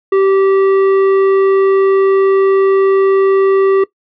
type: tone with tanh clipping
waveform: sine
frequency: 388.1 Hz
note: G4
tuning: 17 cents flat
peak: -9 dBFS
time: 0.12-3.84 s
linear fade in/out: 5 ms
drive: 10 dB
effects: noise-tail reverb RT60 0.1 s tail -19 dB re dry